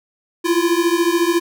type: beating tone pair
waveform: square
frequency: 335 / 349 Hz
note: E4 / F4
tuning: +28 / -1 cents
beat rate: 14 Hz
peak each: -18 dBFS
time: 0.44-1.4 s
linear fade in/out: 20 ms
effects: none